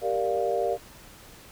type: chord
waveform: sine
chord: G minor seventh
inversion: none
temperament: equal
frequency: 392 / 466.2 / 587.3 / 698.5 Hz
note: G4 / Bb4 / D5 / F5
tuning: 0 / 0 / 0 / 0 cents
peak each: -30 / -28 / -29 / -29 dBFS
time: 0.01-0.78 s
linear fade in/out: 50 ms
effects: pink hiss -49 dBFS RMS until 1.51 s